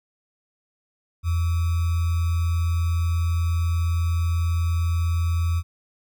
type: tone with sample-and-hold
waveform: sine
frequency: 84.2 Hz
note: E2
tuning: 37 cents sharp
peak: -19 dBFS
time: 1.23-5.63 s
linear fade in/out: 50 ms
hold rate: 1225 Hz
effects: none